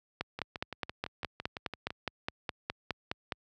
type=two click trains; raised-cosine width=0.3 ms; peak=-22 / -16 dBFS; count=10 / 16; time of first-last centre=0.39-1.905 / 0.21-3.322 s; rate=5.94 / 4.82 Hz; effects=high-pass 60 Hz 12 dB/octave